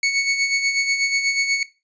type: tone with tremolo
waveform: sawtooth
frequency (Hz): 2217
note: C#7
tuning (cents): 0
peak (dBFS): -12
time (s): 0.03-1.63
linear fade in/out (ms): 2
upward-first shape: sine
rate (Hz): 8.2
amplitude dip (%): 55
effects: noise-tail reverb RT60 0.3 s tail -19 dB re dry + resampled to 16000 Hz